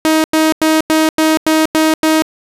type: tone bursts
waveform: sawtooth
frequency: 315.1 Hz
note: D#4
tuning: 22 cents sharp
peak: -5 dBFS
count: 8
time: 0.05-2.221 s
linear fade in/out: 0 ms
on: 190 ms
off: 93 ms
effects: resampled to 32000 Hz